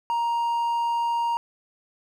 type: tone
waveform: triangle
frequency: 937 Hz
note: A#5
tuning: 9 cents sharp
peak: -20 dBFS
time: 0.1-1.37 s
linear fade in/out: 0 ms
effects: none